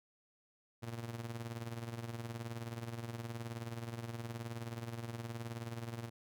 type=tone with tremolo; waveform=sawtooth; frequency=116.54 Hz; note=A#2; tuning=in tune; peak=-34 dBFS; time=0.82-6.1 s; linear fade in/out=20 ms; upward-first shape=triangle; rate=19 Hz; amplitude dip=75%; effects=none